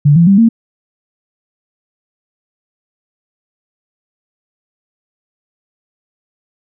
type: tone with pitch steps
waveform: sine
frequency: 145.6 / 169.19 / 196.61 / 228.5 Hz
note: D3 / E3 / G3 / A#3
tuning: -15 / +45 / +5 / -34 cents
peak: -4 dBFS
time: 0.05-0.49 s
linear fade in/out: 10 ms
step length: 110 ms
effects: none